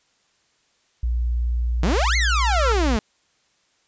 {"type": "tone", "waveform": "sine", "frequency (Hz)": 59.4, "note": "A#1", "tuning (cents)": 33, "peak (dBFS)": -19, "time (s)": [1.03, 2.97], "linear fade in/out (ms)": 5}
{"type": "exponential two-way sweep", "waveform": "sawtooth", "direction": "up then down", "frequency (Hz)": [145.6, 2217, 204.4], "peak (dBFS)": -16, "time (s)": [1.83, 2.99], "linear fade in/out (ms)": 2, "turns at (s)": 2.16}
{"type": "tone with exponential growth", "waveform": "sine", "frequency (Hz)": 1352, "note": "E6", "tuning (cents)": 43, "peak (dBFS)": -19, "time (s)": [1.98, 2.72], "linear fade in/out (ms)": 0, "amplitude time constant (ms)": 160}
{"effects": ["white hiss -64 dBFS RMS until 3.87 s", "resampled to 16000 Hz"]}